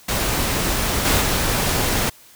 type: noise with level steps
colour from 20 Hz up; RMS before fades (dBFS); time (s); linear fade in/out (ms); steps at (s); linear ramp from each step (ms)
pink; -21 / -17 / -20; 0.08-2.1; 10; 1.05 / 1.21; 5
effects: white hiss -48 dBFS RMS until 2.35 s